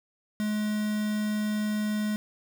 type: tone with quantisation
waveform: triangle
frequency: 211.7 Hz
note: G#3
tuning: 33 cents sharp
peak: -24 dBFS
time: 0.4-2.16 s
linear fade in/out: 0 ms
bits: 6
effects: none